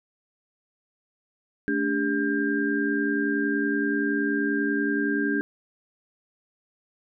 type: tone cluster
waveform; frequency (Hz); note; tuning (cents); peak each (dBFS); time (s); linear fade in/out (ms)
sine; 218.6 / 289.1 / 400.3 / 1597; A3 / D4 / G4 / G6; -11 / -27 / +36 / +32; -30 / -25 / -30 / -28; 1.68-5.41; 0
effects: none